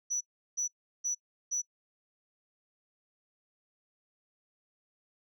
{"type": "tone bursts", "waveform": "sine", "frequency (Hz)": 5920, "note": "F#8", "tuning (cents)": 0, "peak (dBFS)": -27, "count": 4, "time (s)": [0.1, 1.62], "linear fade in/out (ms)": 20, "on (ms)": 110, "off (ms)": 360, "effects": ["noise-tail reverb RT60 0.1 s tail -25 dB re dry", "tanh soft clip ceiling -27 dBFS"]}